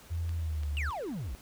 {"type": "tone with pitch glide", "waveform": "sine", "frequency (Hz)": [83.7, 73.29], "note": ["E2", "D2"], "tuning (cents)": [27, -3], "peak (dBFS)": -30, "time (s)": [0.1, 0.91], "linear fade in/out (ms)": 20, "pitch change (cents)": -230, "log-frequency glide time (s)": [0.35, 0.68]}
{"type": "clicks", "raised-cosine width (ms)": 0.2, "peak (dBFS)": -32, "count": 3, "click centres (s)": [0.293, 0.634, 0.908]}
{"type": "exponential sweep", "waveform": "triangle", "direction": "down", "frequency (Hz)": [2927, 49.56], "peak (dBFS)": -32, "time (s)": [0.77, 1.35], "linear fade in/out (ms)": 0}
{"effects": ["pink hiss -54 dBFS RMS until 1.41 s"]}